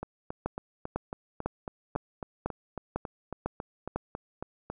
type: two click trains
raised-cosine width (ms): 1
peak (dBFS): -21 / -16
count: 18 / 8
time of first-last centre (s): 0.03-4.7 / 0.46-3.96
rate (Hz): 3.64 / 2
effects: none